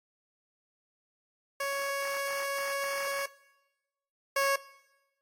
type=tone pair in turn; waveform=15% pulse; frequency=556 / 551.5 Hz; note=C#5 / C#5; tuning=+5 / -9 cents; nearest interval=unison; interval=14 cents; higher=first; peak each=-24 / -19 dBFS; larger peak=second; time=1.6-3.26 / 4.36-4.56 s; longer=first; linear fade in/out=5 ms; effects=noise-tail reverb RT60 1.0 s tail -19 dB re dry + AAC 48 kbps